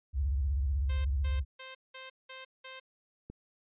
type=tone with vibrato; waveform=sine; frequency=68.6 Hz; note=C#2; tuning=17 cents flat; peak=-27 dBFS; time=0.13-1.45 s; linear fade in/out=50 ms; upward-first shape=square; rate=16 Hz; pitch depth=160 cents each way
type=tone bursts; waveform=5% pulse; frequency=523 Hz; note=C5; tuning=1 cent flat; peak=-31 dBFS; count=6; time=0.89-2.8 s; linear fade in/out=10 ms; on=160 ms; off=190 ms
type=click; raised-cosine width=3 ms; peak=-31 dBFS; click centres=3.3 s
effects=resampled to 8000 Hz